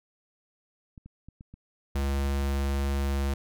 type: clicks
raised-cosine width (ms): 5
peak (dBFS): -33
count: 9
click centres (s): 0.978 / 1.06 / 1.286 / 1.409 / 1.54 / 2.017 / 2.185 / 2.258 / 2.421
type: tone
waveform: square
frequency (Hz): 69.3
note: C#2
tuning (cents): 0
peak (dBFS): -26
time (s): 1.95-3.34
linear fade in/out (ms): 5
effects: none